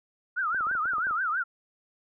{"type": "tone with vibrato", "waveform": "sine", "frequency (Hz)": 1385, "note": "F6", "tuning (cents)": -15, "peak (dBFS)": -25, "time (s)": [0.36, 1.44], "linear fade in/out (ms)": 20, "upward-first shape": "triangle", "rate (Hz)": 6.1, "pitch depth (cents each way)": 260}
{"type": "clicks", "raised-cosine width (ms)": 1, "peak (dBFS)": -30, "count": 10, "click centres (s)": [0.546, 0.608, 0.669, 0.713, 0.752, 0.856, 0.935, 0.983, 1.069, 1.11]}
{"effects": []}